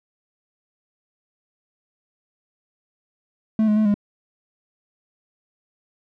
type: tone with pitch steps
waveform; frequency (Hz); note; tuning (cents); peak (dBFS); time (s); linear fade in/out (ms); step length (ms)
triangle; 218.6 / 211.3 / 216 / 205.1; A3 / G#3 / A3 / G#3; -11 / +30 / -32 / -21; -13; 3.59-3.942; 2; 88
effects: none